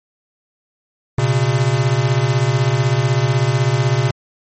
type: beating tone pair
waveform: square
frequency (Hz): 120 / 136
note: B2 / C#3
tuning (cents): -49 / -33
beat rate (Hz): 16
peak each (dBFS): -17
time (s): 1.18-4.11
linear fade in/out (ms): 5
effects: MP3 32 kbps